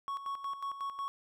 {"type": "tone with tremolo", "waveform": "triangle", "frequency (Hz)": 1108.7, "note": "C#6", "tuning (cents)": 0, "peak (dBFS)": -32, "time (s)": [0.08, 1.08], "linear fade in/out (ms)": 0, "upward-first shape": "square", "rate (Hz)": 5.5, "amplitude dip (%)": 65, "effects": []}